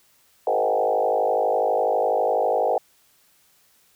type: tone with frequency modulation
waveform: sine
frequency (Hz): 622.3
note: D#5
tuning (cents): 0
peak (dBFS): -18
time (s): 0.47-2.78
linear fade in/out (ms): 2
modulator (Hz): 52.1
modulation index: 3.7
effects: white hiss -60 dBFS RMS until 3.95 s